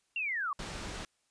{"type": "linear sweep", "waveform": "sine", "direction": "down", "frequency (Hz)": [2794, 1083], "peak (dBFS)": -31, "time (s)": [0.16, 0.53], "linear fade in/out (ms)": 2}
{"type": "low-pass noise", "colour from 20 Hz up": "pink", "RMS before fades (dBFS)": -41, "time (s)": [0.59, 1.05], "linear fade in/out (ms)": 2, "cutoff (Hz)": 7300, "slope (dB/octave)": 12}
{"effects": ["white hiss -75 dBFS RMS until 1.3 s", "resampled to 22050 Hz"]}